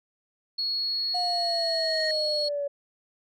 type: tone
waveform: sine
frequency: 4338 Hz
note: C#8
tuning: 38 cents flat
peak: -25 dBFS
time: 0.58-2.49 s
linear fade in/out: 10 ms
type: tone with exponential growth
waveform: sine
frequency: 1864.7 Hz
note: A#6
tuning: in tune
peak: -27 dBFS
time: 0.77-2.11 s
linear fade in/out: 2 ms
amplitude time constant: 290 ms
type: linear sweep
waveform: sine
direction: down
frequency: 720 to 565 Hz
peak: -26 dBFS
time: 1.14-2.68 s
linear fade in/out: 10 ms
effects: tanh soft clip ceiling -18 dBFS